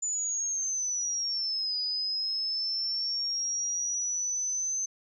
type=linear two-way sweep; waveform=sine; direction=down then up; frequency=7040 to 4934 to 6220 Hz; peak=-28 dBFS; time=0.02-4.86 s; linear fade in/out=10 ms; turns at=1.78 s; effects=none